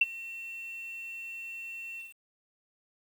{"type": "tone with ADSR envelope", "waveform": "sine", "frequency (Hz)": 2705, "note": "E7", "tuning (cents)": 44, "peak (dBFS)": -17, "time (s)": [0.01, 2.15], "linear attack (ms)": 6, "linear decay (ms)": 28, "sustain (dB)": -21, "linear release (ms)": 170, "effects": ["9-bit"]}